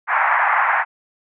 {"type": "band-pass noise", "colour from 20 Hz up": "pink", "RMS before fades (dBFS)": -17, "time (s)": [0.07, 0.85], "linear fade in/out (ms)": 50, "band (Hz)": [750, 2100], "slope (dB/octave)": 48, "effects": []}